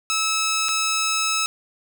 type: tone with dropouts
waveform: 10% pulse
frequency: 1300 Hz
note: E6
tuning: 24 cents flat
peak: -12 dBFS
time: 0.1-1.46 s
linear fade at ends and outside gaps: 0 ms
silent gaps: 0.685-0.69 s
effects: none